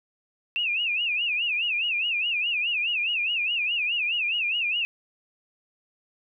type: tone with vibrato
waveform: sine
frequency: 2637 Hz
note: E7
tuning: in tune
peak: -23 dBFS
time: 0.56-4.85 s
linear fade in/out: 0 ms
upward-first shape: sine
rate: 4.8 Hz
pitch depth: 170 cents each way
effects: none